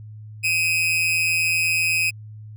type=tone with amplitude modulation; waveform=40% pulse; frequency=2521 Hz; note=D#7; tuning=22 cents sharp; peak=-14 dBFS; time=0.43-2.11 s; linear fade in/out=20 ms; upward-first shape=sine; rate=168 Hz; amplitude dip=70%; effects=added 107 Hz sine -36 dBFS peak until 2.56 s